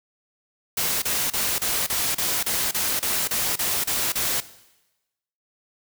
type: noise bursts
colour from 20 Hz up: white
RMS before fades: -24 dBFS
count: 13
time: 0.77-4.404 s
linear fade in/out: 5 ms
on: 250 ms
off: 32 ms
effects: noise-tail reverb RT60 1.0 s tail -17 dB re dry